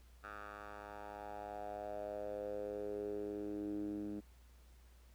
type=tone with band-pass filter sweep; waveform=10% pulse; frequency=103.3 Hz; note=G#2; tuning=9 cents flat; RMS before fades=-44 dBFS; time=0.23-4.21 s; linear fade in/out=20 ms; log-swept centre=1300 to 260 Hz; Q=4.5; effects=added 60 Hz sine -59 dBFS peak until 5.14 s + pink hiss -70 dBFS RMS until 5.14 s